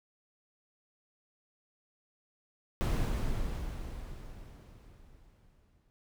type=noise with exponential decay; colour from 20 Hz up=brown; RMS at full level=-27 dBFS; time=2.81-5.9 s; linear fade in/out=0 ms; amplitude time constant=670 ms; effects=none